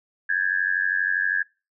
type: tone with amplitude modulation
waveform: sine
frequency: 1661.2 Hz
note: G#6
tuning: in tune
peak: -16 dBFS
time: 0.29-1.43 s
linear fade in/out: 10 ms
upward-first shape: sine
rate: 92.5 Hz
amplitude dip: 95%
effects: noise-tail reverb RT60 0.3 s tail -24 dB re dry